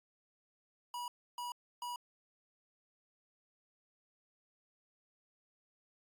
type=tone bursts; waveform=square; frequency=970 Hz; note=B5; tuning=31 cents flat; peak=-40 dBFS; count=3; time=0.94-1.96 s; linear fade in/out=2 ms; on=140 ms; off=300 ms; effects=AAC 64 kbps